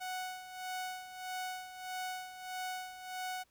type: tone with tremolo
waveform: sawtooth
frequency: 740 Hz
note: F#5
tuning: in tune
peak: -33 dBFS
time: 0-3.44 s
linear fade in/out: 20 ms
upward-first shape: sine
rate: 1.6 Hz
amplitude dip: 70%
effects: pink hiss -72 dBFS RMS until 3.5 s